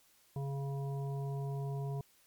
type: harmonic tone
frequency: 138.59 Hz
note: C#3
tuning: in tune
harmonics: 1 / 3 / 5 / 7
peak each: -35 / -45 / -49 / -52 dBFS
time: 0.36-2.01 s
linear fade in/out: 2 ms
effects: white hiss -67 dBFS RMS until 2.26 s + MP3 96 kbps